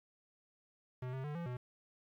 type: tone with pitch steps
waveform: square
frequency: 126.7 / 132.1 / 148.1 / 170.5 / 124.2 Hz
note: B2 / C3 / D3 / F3 / B2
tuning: +45 / +17 / +15 / -41 / +10 cents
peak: -40 dBFS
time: 1.02-1.57 s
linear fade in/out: 5 ms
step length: 110 ms
effects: low-pass 2000 Hz 12 dB/octave + 11-bit